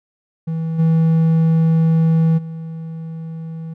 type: tone with level steps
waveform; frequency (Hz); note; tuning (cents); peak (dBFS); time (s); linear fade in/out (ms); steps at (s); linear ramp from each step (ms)
triangle; 162.4; E3; -26; -17 / -9 / -24; 0.47-3.74; 10; 0.78 / 2.37; 20
effects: none